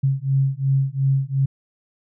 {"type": "beating tone pair", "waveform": "sine", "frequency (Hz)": [134.4, 137.2], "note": ["C3", "C#3"], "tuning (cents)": [47, -17], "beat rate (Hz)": 2.8, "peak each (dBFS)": [-20, -20], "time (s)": [0.03, 1.46], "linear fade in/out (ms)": 10, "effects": []}